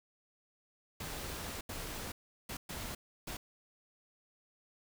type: noise bursts at uneven times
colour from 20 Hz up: pink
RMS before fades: -42 dBFS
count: 5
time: 1-1.61 / 1.69-2.12 / 2.49-2.57 / 2.69-2.95 / 3.27-3.37 s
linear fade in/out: 5 ms
effects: none